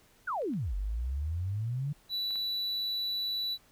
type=exponential two-way sweep; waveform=sine; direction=down then up; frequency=1600 to 46.25 to 149.6 Hz; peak=-30 dBFS; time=0.27-1.93 s; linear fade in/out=10 ms; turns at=0.75 s
type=clicks; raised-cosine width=0.3 ms; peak=-41 / -42 / -35 / -32 dBFS; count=4; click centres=0.419 / 0.537 / 2.307 / 2.357 s
type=tone; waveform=triangle; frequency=3951 Hz; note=B7; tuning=in tune; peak=-29 dBFS; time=2.09-3.58 s; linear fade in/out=50 ms
effects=pink hiss -63 dBFS RMS until 3.71 s